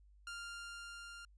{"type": "tone with level ramp", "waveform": "sawtooth", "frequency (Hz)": 1396.9, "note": "F6", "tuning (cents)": 0, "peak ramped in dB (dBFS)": [-40, -46], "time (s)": [0.27, 1.25], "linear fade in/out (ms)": 2, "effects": ["added 50 Hz sine -61 dBFS peak until 1.37 s", "resampled to 22050 Hz"]}